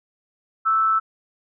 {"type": "tone with amplitude modulation", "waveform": "sine", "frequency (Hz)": 1318.5, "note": "E6", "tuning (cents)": 0, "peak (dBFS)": -14, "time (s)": [0.65, 1], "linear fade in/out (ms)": 20, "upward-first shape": "sine", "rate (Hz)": 202, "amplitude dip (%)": 40, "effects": []}